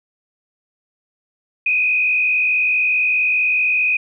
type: tone with frequency modulation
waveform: sine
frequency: 2493 Hz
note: D#7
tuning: 3 cents sharp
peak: -14 dBFS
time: 1.66-3.97 s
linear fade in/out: 5 ms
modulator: 55.3 Hz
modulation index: 1.1
effects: none